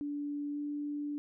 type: tone with pitch glide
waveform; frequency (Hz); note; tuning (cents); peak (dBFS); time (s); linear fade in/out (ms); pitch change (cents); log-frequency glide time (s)
sine; 290 to 292.2; D4 to D4; -22 to -9; -34; 0.01-1.18; 0; +13; 0.52-0.58
effects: none